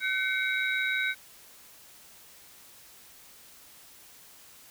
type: tone cluster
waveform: sine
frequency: 1522 / 2138 / 2264 / 3825 Hz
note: F#6 / C7 / C#7 / A#7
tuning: +48 / +37 / +36 / +44 cents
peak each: -29 / -33 / -32 / -35 dBFS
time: 0-1.15 s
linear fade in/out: 50 ms
effects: white hiss -53 dBFS RMS until 4.7 s